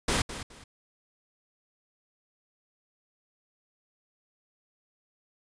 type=noise with echo; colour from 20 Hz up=pink; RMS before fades=-26 dBFS; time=0.08-0.22 s; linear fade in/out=5 ms; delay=210 ms; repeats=2; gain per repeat=-12 dB; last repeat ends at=0.64 s; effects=resampled to 22050 Hz